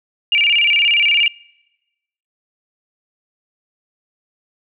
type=tone with vibrato; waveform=sine; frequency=2568 Hz; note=E7; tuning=46 cents flat; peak=-11 dBFS; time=0.32-1.28 s; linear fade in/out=2 ms; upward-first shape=square; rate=17 Hz; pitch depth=170 cents each way; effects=noise-tail reverb RT60 1.0 s tail -25 dB re dry